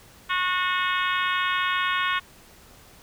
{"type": "harmonic tone", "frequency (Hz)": 364.9, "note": "F#4", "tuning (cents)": -24, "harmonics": [3, 4, 5, 6, 7, 8, 9, 10], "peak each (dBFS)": [-26, -28, -30, -32, -33, -34, -35, -36], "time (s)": [0.29, 2.2], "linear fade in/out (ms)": 20, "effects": ["pink hiss -51 dBFS RMS until 3.02 s"]}